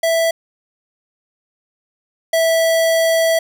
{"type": "tone pair in turn", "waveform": "square", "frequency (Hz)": [659.3, 655.6], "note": ["E5", "E5"], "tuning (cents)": [0, -10], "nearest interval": "unison", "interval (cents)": 10, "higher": "first", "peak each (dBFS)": [-14, -13], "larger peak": "second", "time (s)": [[0.03, 0.31], [2.33, 3.39]], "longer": "second", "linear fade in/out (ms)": 5, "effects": []}